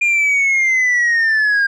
sine linear sweep, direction down, 2418 to 1601 Hz, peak -9 dBFS, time 0.01-1.67 s, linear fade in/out 10 ms, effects tanh soft clip ceiling -11 dBFS

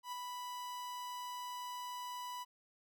45% pulse tone with ADSR envelope, 987.8 Hz, B5, in tune, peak -39 dBFS, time 0.03-2.45 s, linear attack 93 ms, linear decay 10 ms, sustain -3 dB, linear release 29 ms, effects none

